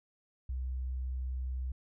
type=tone; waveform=sine; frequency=63.9 Hz; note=C2; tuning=40 cents flat; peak=-33 dBFS; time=0.49-1.72 s; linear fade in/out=5 ms; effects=none